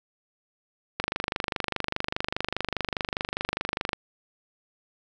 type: click train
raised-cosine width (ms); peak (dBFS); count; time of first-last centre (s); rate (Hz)
0.3; -10; 74; 1-3.932; 24.9
effects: none